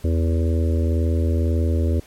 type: harmonic tone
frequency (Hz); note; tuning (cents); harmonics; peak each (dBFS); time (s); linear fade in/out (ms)
81.9; E2; -11; 1 / 3 / 4 / 5 / 6 / 7; -17 / -27 / -29 / -31 / -33 / -34; 0.04-2; 5
effects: pink hiss -49 dBFS RMS until 2.06 s + MP3 64 kbps

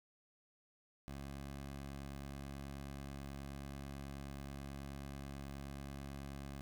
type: tone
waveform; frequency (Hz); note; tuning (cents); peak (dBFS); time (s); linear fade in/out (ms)
15% pulse; 69.3; C#2; 0; -39; 1.08-6.61; 0
effects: none

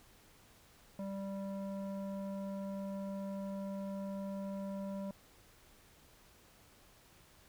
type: tone with low-pass filter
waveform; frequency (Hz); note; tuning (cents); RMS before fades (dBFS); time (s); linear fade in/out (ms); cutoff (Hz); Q
square; 195.9; G3; -1; -41; 0.99-5.11; 2; 760; 1.9
effects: pink hiss -63 dBFS RMS until 7.48 s

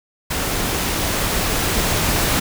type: noise with level ramp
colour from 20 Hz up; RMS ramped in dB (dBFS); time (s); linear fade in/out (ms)
pink; -22 to -18; 0.3-2.4; 10
effects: none

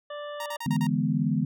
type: harmonic tone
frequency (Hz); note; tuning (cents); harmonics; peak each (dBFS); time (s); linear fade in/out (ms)
587.3; D5; 0; 1 / 2 / 3 / 5 / 6; -35 / -41 / -45 / -49 / -51; 0.1-0.57; 5
type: tone bursts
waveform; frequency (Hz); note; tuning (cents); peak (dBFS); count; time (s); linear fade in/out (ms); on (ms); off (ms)
sawtooth; 932.3; A#5; 0; -29; 5; 0.4-0.868; 2; 60; 42
type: chord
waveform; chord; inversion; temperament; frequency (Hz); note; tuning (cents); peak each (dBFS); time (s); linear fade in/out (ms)
sine; E dominant seventh; third; equal; 146.83 / 164.81 / 207.7 / 246.9; D3 / E3 / G#3 / B3; 0 / 0 / 0 / 0; -28; 0.66-1.45; 5
effects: none

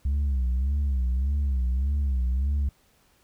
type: tone with vibrato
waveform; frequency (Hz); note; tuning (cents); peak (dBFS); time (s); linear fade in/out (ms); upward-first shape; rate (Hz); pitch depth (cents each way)
sine; 66.7; C2; +34; -19; 0.05-2.69; 5; sine; 1.7; 130
effects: tanh soft clip ceiling -21 dBFS + pink hiss -63 dBFS RMS until 3.23 s

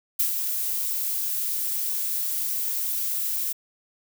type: noise with ADSR envelope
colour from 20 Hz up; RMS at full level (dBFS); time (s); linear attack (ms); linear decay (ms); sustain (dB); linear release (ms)
violet; -21; 0.19-3.53; 10; 97; -6; 13
effects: none

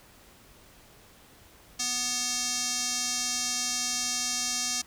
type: tone with band-pass filter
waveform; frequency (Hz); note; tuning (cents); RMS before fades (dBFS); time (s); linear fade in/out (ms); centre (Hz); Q
square; 246.9; B3; 0; -30; 1.79-4.82; 10; 6100; 2.8
effects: pink hiss -55 dBFS RMS until 4.86 s

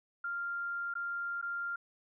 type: tone with dropouts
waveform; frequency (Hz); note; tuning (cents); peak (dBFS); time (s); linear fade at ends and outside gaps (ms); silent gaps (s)
sine; 1394; F6; -4; -34; 0.24-1.76; 5; 0.94-0.952 / 1.415-1.425
effects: none

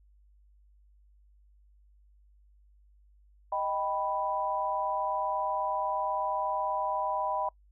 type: chord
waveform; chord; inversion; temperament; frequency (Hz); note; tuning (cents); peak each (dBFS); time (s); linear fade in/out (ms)
sine; Eb augmented; none; equal; 622.3 / 784 / 987.8; Eb5 / G5 / B5; 0 / 0 / 0; -34 / -33 / -31; 3.52-7.49; 5
effects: noise-tail reverb RT60 0.1 s tail -24 dB re dry + added 50 Hz sine -58 dBFS peak until 7.71 s

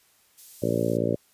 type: high-pass noise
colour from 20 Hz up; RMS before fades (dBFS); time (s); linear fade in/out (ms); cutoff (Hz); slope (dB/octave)
white; -47; 0.37-0.98; 20; 4900; 12
type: harmonic tone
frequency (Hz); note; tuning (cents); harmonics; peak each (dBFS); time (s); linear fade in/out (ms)
57.3; A#1; -29; 2 / 3 / 4 / 5 / 6 / 7 / 8 / 9 / 10; -31 / -31 / -31 / -31 / -31 / -31 / -31 / -31 / -31; 0.62-1.16; 10
effects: white hiss -62 dBFS RMS until 1.33 s + resampled to 32000 Hz

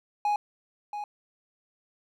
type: tone with echo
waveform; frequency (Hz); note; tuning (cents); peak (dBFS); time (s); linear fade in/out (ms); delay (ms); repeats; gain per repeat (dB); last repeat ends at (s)
triangle; 830.6; G#5; 0; -21; 0.25-0.36; 2; 680; 1; -9; 1.04
effects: none

